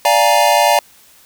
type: chord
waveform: square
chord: Bb dominant seventh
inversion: first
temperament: equal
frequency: 587.3 / 698.5 / 830.6 / 932.3 Hz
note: D5 / F5 / Ab5 / Bb5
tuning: 0 / 0 / 0 / 0 cents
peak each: -16 dBFS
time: 0.05-0.79 s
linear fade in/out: 2 ms
effects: white hiss -47 dBFS RMS until 1.25 s